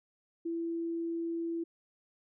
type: tone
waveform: sine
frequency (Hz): 334.1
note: E4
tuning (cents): +23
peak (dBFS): -32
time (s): 0.45-1.64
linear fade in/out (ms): 10
effects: none